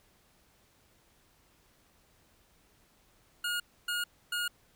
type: tone bursts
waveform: 25% pulse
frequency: 1432 Hz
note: F6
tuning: 43 cents sharp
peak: -27 dBFS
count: 3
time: 3.44-4.48 s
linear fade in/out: 5 ms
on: 160 ms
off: 280 ms
effects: pink hiss -66 dBFS RMS until 4.75 s